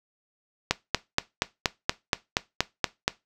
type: click train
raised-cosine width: 0.2 ms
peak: -3 dBFS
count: 11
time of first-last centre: 0.71-3.08 s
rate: 4.22 Hz
effects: noise-tail reverb RT60 0.2 s tail -18 dB re dry